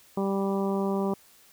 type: harmonic tone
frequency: 196 Hz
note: G3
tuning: in tune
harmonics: 1 / 2 / 3 / 4 / 5 / 6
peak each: -27 / -29 / -35 / -37 / -37 / -41 dBFS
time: 0.17-1.14 s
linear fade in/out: 5 ms
effects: white hiss -57 dBFS RMS until 1.52 s